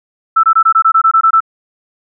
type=tone bursts; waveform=sine; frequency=1323 Hz; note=E6; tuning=6 cents sharp; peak=-5 dBFS; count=11; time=0.36-1.405 s; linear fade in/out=10 ms; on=75 ms; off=22 ms; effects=none

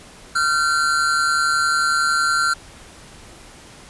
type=tone pair together; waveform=square; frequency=1380.1 / 1531 Hz; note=F6 / G6; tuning=-21 / -41 cents; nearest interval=major second; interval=180 cents; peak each=-18 / -23 dBFS; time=0.35-2.54 s; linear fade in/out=10 ms; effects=pink hiss -43 dBFS RMS until 3.89 s + resampled to 24000 Hz

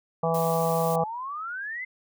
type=harmonic tone; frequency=164.81 Hz; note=E3; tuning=in tune; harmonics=1 / 3 / 4 / 5 / 6 / 7; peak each=-28 / -27 / -28 / -29 / -36 / -32 dBFS; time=0.23-1.04 s; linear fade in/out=5 ms
type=noise; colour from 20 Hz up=blue; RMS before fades=-38 dBFS; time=0.34-0.96 s; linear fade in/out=5 ms
type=exponential sweep; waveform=sine; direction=up; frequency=750 to 2093 Hz; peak=-31 dBFS; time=0.94-1.85 s; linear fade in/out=10 ms
effects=none

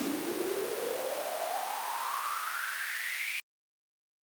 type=noise with high-pass filter sweep; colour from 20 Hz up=pink; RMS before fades=-34 dBFS; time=0-3.4 s; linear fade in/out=0 ms; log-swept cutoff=270 to 2400 Hz; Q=7.6; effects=Opus 48 kbps

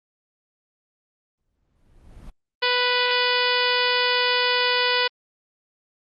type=noise with exponential growth; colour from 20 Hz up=brown; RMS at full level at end=-38 dBFS; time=1.38-2.3 s; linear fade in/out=2 ms; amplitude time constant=200 ms
type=harmonic tone; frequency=493.9 Hz; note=B4; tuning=in tune; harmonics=1 / 2 / 3 / 4 / 5 / 6 / 7 / 8 / 9 / 10; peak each=-26 / -26 / -27 / -27 / -28 / -27 / -28 / -33 / -29 / -32 dBFS; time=2.62-5.08 s; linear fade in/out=10 ms
effects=Opus 24 kbps

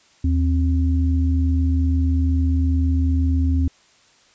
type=tone pair together; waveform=sine; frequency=78.84 / 265.2 Hz; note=D#2 / C4; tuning=+23 / +23 cents; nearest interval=octave + major sixth; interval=2100 cents; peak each=-16 / -23 dBFS; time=0.24-3.68 s; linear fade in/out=5 ms; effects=white hiss -55 dBFS RMS until 4.34 s + resampled to 16000 Hz

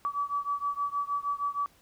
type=beating tone pair; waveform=sine; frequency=1144 / 1150.4 Hz; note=D6 / D6; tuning=-46 / -36 cents; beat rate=6.4 Hz; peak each=-31 / -32 dBFS; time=0.05-1.66 s; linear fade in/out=0 ms; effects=pink hiss -62 dBFS RMS until 1.81 s

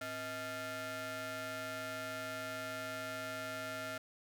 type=ring-modulated tone; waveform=sawtooth; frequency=373.3 Hz; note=F#4; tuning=15 cents sharp; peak=-33 dBFS; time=0.01-3.98 s; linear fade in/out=5 ms; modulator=1010 Hz; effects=none

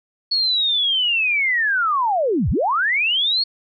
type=linear two-way sweep; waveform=sine; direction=down then up; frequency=4400 to 48.02 to 4400 Hz; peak=-16 dBFS; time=0.31-3.44 s; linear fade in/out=10 ms; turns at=2.5 s; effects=none

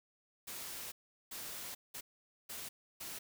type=noise bursts at uneven times; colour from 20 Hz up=white; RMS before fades=-45 dBFS; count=5; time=0.47-0.92 / 1.31-1.75 / 1.94-2.01 / 2.49-2.69 / 3-3.19 s; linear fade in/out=10 ms; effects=none

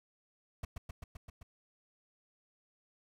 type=noise with echo; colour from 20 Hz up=brown; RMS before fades=-38 dBFS; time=0.63-0.65 s; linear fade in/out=5 ms; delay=130 ms; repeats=6; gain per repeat=-2 dB; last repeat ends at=1.43 s; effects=none

